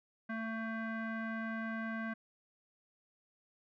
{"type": "tone with low-pass filter", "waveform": "square", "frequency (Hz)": 223.8, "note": "A3", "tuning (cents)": 30, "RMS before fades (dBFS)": -39, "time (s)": [0.29, 2.14], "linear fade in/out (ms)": 10, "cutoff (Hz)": 1700, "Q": 5.4, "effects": []}